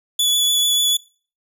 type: tone with vibrato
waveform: sawtooth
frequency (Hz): 3430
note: A7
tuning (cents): -45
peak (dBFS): -12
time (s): 0.19-0.97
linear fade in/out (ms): 5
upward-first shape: sine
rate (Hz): 6.8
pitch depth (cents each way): 13
effects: noise-tail reverb RT60 0.4 s tail -22 dB re dry

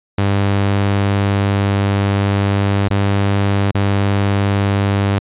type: tone with dropouts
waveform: sawtooth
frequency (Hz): 99.7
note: G2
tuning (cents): +30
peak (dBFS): -9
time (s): 0.18-5.19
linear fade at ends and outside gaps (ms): 5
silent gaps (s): 2.884-2.904 / 3.714-3.747
effects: resampled to 8000 Hz

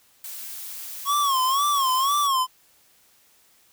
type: noise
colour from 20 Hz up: blue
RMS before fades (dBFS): -36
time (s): 0.24-2.27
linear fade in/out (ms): 2
type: tone with vibrato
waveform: square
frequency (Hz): 1095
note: C#6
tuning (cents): -22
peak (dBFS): -20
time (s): 1.05-2.47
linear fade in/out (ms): 50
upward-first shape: sine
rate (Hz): 2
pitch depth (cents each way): 120
effects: white hiss -59 dBFS RMS until 3.72 s

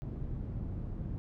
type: low-pass noise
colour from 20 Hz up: white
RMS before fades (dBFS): -38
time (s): 0.02-1.18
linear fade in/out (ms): 0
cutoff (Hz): 130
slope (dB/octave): 12
effects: none

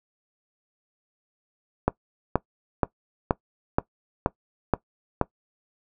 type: click train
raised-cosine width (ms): 1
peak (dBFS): -5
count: 8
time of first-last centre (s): 1.88-5.213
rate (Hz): 2.1
effects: noise-tail reverb RT60 0.1 s tail -20 dB re dry

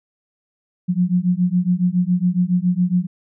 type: beating tone pair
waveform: sine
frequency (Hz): 175.7 / 182.9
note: F3 / F#3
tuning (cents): +11 / -20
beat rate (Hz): 7.2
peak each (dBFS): -18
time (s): 0.88-3.07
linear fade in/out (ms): 20
effects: none

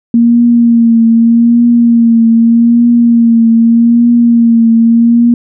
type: tone with vibrato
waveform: sine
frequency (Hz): 232.8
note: A#3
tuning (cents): -2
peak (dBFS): -3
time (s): 0.14-5.34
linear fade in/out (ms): 2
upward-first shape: triangle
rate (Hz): 0.82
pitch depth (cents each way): 41
effects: none

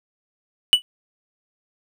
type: tone with exponential decay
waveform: triangle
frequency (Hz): 2960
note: F#7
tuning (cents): 0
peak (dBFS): -3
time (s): 0.73-0.82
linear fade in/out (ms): 0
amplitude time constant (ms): 18
effects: none

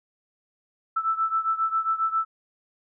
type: beating tone pair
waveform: sine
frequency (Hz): 1318.5 / 1325.9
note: E6 / E6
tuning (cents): 0 / +10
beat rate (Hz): 7.4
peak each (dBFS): -24 / -27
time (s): 0.96-2.25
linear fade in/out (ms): 10
effects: none

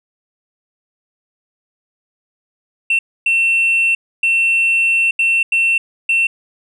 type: tone bursts at uneven times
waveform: sine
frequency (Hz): 2700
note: E7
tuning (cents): +41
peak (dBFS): -9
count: 6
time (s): 2.9-2.99 / 3.26-3.95 / 4.23-5.11 / 5.19-5.43 / 5.52-5.78 / 6.09-6.27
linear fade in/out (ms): 5
effects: tanh soft clip ceiling -10 dBFS

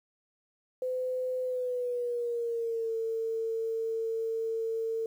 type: tone with pitch glide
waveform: sine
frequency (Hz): 509 to 450.9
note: C5 to A4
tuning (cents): -48 to +42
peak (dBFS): -29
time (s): 0.82-5.06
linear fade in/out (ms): 2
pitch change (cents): -210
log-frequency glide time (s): 1.43-2.91
effects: 10-bit

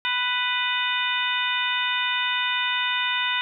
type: harmonic tone with a mistuned harmonic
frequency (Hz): 495.1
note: B4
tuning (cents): +4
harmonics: 2 / 3 / 4 / 5 / 6 / 7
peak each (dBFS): -29 / -29 / -29 / -29 / -29 / -29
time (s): 0.05-3.41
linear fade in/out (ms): 0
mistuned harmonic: 7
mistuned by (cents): +79
effects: none

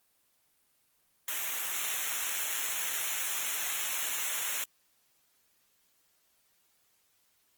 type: noise with comb filter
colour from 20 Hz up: white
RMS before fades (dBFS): -33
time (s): 1.28-4.64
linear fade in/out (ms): 2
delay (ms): 0.21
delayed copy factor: -0.95
effects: white hiss -71 dBFS RMS until 7.57 s + Opus 24 kbps

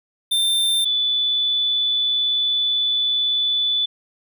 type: tone pair in turn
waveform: square / sine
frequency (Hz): 3581 / 3479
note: A7 / A7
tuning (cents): +30 / -20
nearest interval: minor second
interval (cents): 50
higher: first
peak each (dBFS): -17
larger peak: neither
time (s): 0.31-0.85 / 0.85-3.86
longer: second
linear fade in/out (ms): 10
effects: none

